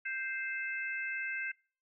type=harmonic tone; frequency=523.3 Hz; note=C5; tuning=in tune; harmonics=3 / 4 / 5; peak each=-37 / -39 / -41 dBFS; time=0.05-1.52 s; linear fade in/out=10 ms; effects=noise-tail reverb RT60 0.4 s tail -25 dB re dry